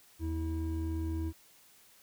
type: tone pair together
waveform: triangle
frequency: 80.18 / 323.7 Hz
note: E2 / E4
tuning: -47 / -31 cents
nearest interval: 2 octaves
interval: 2416 cents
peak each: -31 / -35 dBFS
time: 0.19-1.33 s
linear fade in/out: 50 ms
effects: white hiss -61 dBFS RMS until 2.02 s